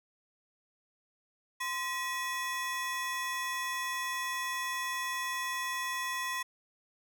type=ring-modulated tone; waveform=35% pulse; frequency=1480 Hz; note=F#6; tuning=in tune; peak=-28 dBFS; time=1.6-6.43 s; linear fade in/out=10 ms; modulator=445 Hz; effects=none